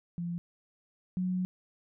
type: tone pair in turn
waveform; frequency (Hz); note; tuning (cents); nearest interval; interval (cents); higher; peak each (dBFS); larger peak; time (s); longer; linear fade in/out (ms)
sine; 172.3 / 183.21; F3 / F#3; -23 / -17; minor second; 106; second; -32 / -28; second; 0.18-0.38 / 1.17-1.45; second; 0
effects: none